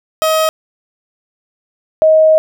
30% pulse / sine tone pair in turn, 633 / 629.8 Hz, D#5 / D#5, +30 / +21 cents, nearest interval unison, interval 9 cents, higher first, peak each -8 / -5 dBFS, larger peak second, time 0.22-0.49 / 2.02-2.38 s, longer second, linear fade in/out 0 ms, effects none

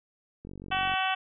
click train, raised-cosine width 3 ms, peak -30 dBFS, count 24, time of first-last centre 0.45-0.938 s, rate 47.1 Hz
harmonic tone, 378.8 Hz, F#4, 41 cents sharp, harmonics 2 / 3 / 4 / 5 / 6 / 7 / 8 / 9, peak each -29 / -34 / -33 / -38 / -40 / -33 / -35 / -40 dBFS, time 0.71-1.15 s, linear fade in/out 10 ms
effects none

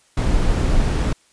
brown noise, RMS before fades -17 dBFS, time 0.17-1.13 s, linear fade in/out 5 ms, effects white hiss -57 dBFS RMS until 1.32 s + resampled to 22050 Hz

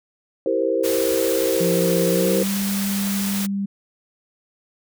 sine chord, C dominant seventh, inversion first, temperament equal, 329.6 / 392 / 466.2 / 523.3 Hz, E4 / G4 / Bb4 / C5, 0 / 0 / 0 / 0 cents, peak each -25 / -24 / -23 / -22 dBFS, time 0.46-2.43 s, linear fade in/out 2 ms
white noise, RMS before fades -28 dBFS, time 0.83-3.47 s, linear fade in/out 20 ms
sine tone with pitch glide, 174.61 to 198.27 Hz, F3 to G3, 0 to +20 cents, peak -21 dBFS, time 1.6-3.66 s, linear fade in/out 10 ms, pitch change +220 cents, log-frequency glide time 2.08-2.51 s
effects none

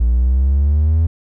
triangle exponential sweep, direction up, 57.2 to 83.1 Hz, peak -8 dBFS, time 0-1.07 s, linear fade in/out 10 ms, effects tanh soft clip ceiling -5 dBFS

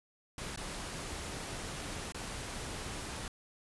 pink noise with dropouts, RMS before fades -41 dBFS, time 0.38-3.28 s, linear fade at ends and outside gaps 2 ms, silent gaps 0.561-0.574 / 2.122-2.145 s, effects resampled to 24000 Hz

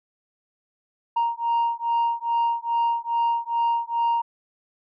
sine beating tone pair, 932.3 / 934.7 Hz, A#5 / A#5, 0 / +4 cents, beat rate 2.4 Hz, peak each -22 dBFS, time 1.16-4.22 s, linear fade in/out 10 ms, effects tanh soft clip ceiling -17 dBFS

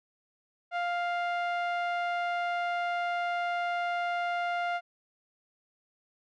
sawtooth tone with low-pass filter, 700 Hz, F5, 4 cents sharp, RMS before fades -31 dBFS, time 0.71-4.81 s, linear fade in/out 50 ms, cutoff 2100 Hz, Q 0.98, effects none

